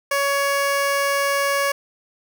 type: tone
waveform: 15% pulse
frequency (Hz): 560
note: C#5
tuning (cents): +18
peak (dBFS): -12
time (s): 0.11-1.72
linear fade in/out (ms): 5
effects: none